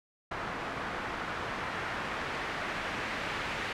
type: noise with low-pass filter sweep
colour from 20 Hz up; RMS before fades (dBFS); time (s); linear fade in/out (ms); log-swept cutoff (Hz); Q
white; -36; 0.31-3.73; 5; 1400 to 2100; 1.1
effects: none